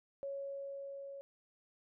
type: tone with level ramp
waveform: sine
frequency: 554.4 Hz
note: C#5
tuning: in tune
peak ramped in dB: -38 to -45 dBFS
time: 0.23-1.21 s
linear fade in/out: 0 ms
effects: none